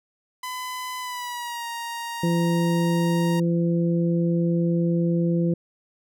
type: tone with pitch glide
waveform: sawtooth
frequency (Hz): 1008 to 935.1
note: B5 to A#5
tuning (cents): +35 to +5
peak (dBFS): -26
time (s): 0.43-3.4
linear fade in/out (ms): 5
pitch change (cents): -130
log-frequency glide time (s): 0.99-1.66
type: harmonic tone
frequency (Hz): 170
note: F3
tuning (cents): -46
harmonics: 1 / 2 / 3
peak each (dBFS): -20 / -26 / -30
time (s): 2.23-5.54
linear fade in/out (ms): 5
effects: none